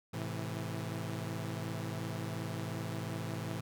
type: chord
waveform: sawtooth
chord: A minor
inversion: none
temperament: equal with one note detuned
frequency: 108.05 / 130.81 / 164.81 Hz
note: A2 / C3 / E3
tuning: -31 / 0 / 0 cents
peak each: -36 / -39 / -37 dBFS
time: 0.13-3.61 s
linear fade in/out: 10 ms
effects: none